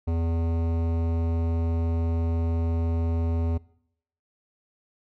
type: tone with hard clipping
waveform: sine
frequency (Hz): 83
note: E2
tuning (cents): +12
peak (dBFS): -25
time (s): 0.07-3.58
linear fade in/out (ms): 10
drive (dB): 16
effects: noise-tail reverb RT60 0.7 s tail -22 dB re dry